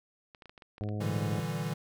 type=clicks; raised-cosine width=0.3 ms; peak=-34 dBFS; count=9; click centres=0.348 / 0.422 / 0.457 / 0.495 / 0.578 / 0.622 / 0.781 / 0.837 / 0.889 s
type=harmonic tone; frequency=104.8 Hz; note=G#2; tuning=16 cents sharp; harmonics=1 / 2 / 3 / 4 / 5 / 6 / 7; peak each=-33 / -39 / -43 / -45 / -47 / -49 / -50 dBFS; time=0.81-1.4 s; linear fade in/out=0 ms
type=chord; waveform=square; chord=E half-diminished seventh; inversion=second; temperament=equal; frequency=116.54 / 146.83 / 164.81 / 196 Hz; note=Bb2 / D3 / E3 / G3; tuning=0 / 0 / 0 / 0 cents; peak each=-40 / -37 / -36 / -42 dBFS; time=1-1.74 s; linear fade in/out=10 ms
effects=none